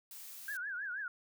blue noise, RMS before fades -49 dBFS, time 0.11-0.57 s, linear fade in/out 2 ms
sine tone with vibrato, 1562 Hz, G6, 7 cents flat, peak -37 dBFS, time 0.48-1.08 s, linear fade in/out 2 ms, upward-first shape triangle, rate 6.3 Hz, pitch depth 190 cents each way
effects none

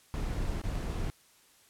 brown noise with dropouts, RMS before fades -33 dBFS, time 0.14-1.1 s, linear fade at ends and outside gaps 0 ms, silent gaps 0.616-0.637 / 0.755-0.759 s, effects white hiss -62 dBFS RMS until 1.69 s + low-pass 12000 Hz 12 dB/octave

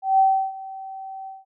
sine tone with ADSR envelope, 770 Hz, G5, 31 cents flat, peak -12 dBFS, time 0.02-1.45 s, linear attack 170 ms, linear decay 330 ms, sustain -20 dB, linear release 180 ms, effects none

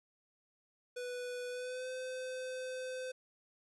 square tone with pitch glide, 493.9 to 512.5 Hz, B4 to C5, 0 to -36 cents, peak -40 dBFS, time 0.96-3.12 s, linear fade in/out 10 ms, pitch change +64 cents, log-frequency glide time 1.49-1.89 s, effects resampled to 24000 Hz + 13-bit

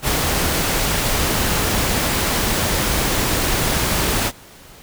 pink noise, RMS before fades -19 dBFS, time 0.02-4.32 s, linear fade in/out 50 ms, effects pink hiss -43 dBFS RMS until 4.82 s

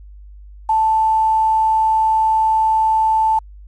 sine tone with quantisation, 880 Hz, A5, in tune, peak -12 dBFS, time 0.69-3.39 s, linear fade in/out 5 ms, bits 7, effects added 50 Hz sine -36 dBFS peak until 3.67 s + resampled to 24000 Hz

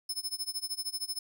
sawtooth tone with tremolo, 5220 Hz, E8, 18 cents flat, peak -28 dBFS, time 0.09-1.19 s, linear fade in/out 5 ms, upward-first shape sine, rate 13 Hz, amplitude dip 95%, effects none

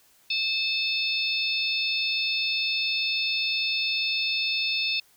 harmonic tone with a mistuned harmonic, 871 Hz, A5, 18 cents flat, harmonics 3 / 4 / 5 / 6, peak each -27 / -29 / -31 / -33 dBFS, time 0.3-5 s, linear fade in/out 5 ms, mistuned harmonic 4, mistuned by +64 cents, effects white hiss -60 dBFS RMS until 5.16 s

